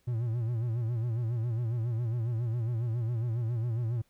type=tone with vibrato; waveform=triangle; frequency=116.54 Hz; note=A#2; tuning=in tune; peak=-26 dBFS; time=0.07-4.02 s; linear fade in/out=10 ms; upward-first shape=sine; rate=7.3 Hz; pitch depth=99 cents each way; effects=pink hiss -71 dBFS RMS until 4.09 s